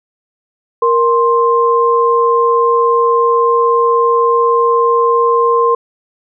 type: tone pair together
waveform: sine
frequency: 468 / 1050.6 Hz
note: A#4 / C6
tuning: +7 / +7 cents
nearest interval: octave + major second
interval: 1400 cents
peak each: -11 dBFS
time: 0.82-5.75 s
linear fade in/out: 5 ms
effects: none